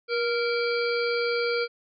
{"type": "harmonic tone with a mistuned harmonic", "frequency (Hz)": 463.9, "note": "A#4", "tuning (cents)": -8, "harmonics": [1, 3, 5, 7, 9, 10], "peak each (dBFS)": [-25, -31, -32, -42, -39, -35], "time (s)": [0.08, 1.68], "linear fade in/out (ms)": 50, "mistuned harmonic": 1, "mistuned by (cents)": 42, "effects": []}